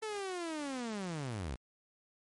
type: linear sweep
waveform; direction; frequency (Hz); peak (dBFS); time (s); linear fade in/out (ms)
sawtooth; down; 443.4 to 56.2; -33; 0.02-1.56; 10
effects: MP3 48 kbps